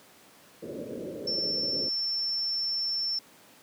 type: low-pass noise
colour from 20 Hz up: white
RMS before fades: -36 dBFS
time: 0.62-1.89 s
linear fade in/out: 10 ms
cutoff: 580 Hz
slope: 96 dB/octave
type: tone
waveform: sine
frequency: 5390 Hz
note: E8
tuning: 38 cents sharp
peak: -27 dBFS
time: 1.27-3.19 s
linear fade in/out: 5 ms
effects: pink hiss -55 dBFS RMS until 3.62 s + high-pass 200 Hz 12 dB/octave